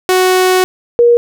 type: tone pair in turn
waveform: sawtooth / sine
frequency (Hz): 370 / 475.4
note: F#4 / A#4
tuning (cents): 0 / +34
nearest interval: major third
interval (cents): 434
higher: second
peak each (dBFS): -4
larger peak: neither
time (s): 0.09-0.64 / 0.99-1.17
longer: first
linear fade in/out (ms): 0
effects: none